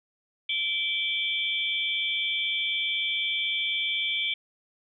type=tone cluster; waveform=sine; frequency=2327 / 3087 / 3291 / 3521 Hz; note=D7 / G7 / G#7 / A7; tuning=-17 / -27 / -16 / 0 cents; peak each=-29 / -32 / -31 / -33 dBFS; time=0.49-4.34 s; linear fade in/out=5 ms; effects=none